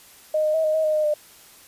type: tone with pitch steps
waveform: sine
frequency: 618 / 614 / 640 / 619 / 633 / 617 / 613 / 600 Hz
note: D#5 / D#5 / D#5 / D#5 / D#5 / D#5 / D#5 / D5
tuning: -12 / -23 / +49 / -9 / +30 / -15 / -26 / +37 cents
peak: -18 dBFS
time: 0.34-1.14 s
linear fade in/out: 5 ms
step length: 100 ms
effects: white hiss -49 dBFS RMS until 1.67 s + resampled to 32000 Hz